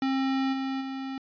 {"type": "tone with level steps", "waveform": "square", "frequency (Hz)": 267.1, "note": "C4", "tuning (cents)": 36, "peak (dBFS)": [-25, -29, -33], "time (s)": [0.02, 1.18], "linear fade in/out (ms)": 2, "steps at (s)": [0.52, 0.8], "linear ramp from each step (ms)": 20, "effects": ["resampled to 11025 Hz"]}